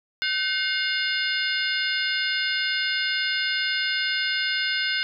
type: harmonic tone with a mistuned harmonic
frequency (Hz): 712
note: F5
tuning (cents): +33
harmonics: 2 / 3 / 4 / 5 / 6 / 7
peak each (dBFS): -27 / -29 / -30 / -31 / -32 / -32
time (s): 0.22-5.03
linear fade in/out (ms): 0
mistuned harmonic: 2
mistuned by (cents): +120
effects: none